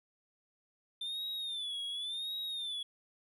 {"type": "tone with vibrato", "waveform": "triangle", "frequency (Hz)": 3555, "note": "A7", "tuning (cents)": 17, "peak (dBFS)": -35, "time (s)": [1.01, 2.83], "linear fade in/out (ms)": 5, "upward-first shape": "sine", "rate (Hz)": 0.91, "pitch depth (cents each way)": 120, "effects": []}